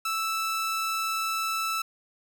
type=tone; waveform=sawtooth; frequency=1318.5 Hz; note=E6; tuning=in tune; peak=-23 dBFS; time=0.05-1.82 s; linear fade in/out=5 ms; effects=none